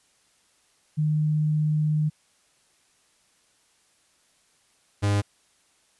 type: tone pair in turn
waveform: sine / 45% pulse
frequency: 152.7 / 101.92 Hz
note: D#3 / G#2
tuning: -32 / -32 cents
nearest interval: perfect fifth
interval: 700 cents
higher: first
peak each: -20 dBFS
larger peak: neither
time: 0.97-2.1 / 5.02-5.22 s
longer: first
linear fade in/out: 20 ms
effects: white hiss -64 dBFS RMS until 5.99 s + resampled to 24000 Hz